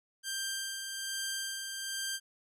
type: tone with tremolo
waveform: 10% pulse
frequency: 1581 Hz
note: G6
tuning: 14 cents sharp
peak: -25 dBFS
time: 0.23-2.2 s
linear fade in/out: 50 ms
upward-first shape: sine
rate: 1.2 Hz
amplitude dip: 40%
effects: none